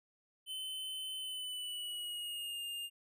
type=tone with pitch glide; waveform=square; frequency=3052 to 2815 Hz; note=G7 to F7; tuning=-47 to +13 cents; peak=-40 dBFS; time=0.46-2.9 s; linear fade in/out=50 ms; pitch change=-140 cents; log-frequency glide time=1.18-2.62 s; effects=none